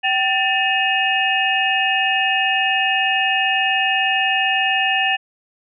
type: tone cluster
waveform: sine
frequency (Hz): 769 / 1778 / 2545 / 2843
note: G5 / A6 / D#7 / F7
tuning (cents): -33 / +18 / +39 / +30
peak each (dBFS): -21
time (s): 0.03-5.17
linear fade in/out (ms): 20
effects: none